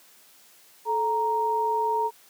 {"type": "tone pair together", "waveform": "sine", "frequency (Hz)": [435.9, 932.8], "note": ["A4", "A#5"], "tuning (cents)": [-16, 1], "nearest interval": "octave + minor second", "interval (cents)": 1317, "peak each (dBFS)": [-28, -23], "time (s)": [0.85, 2.11], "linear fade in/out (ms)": 50, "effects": ["white hiss -55 dBFS RMS until 2.29 s", "high-pass 200 Hz 12 dB/octave"]}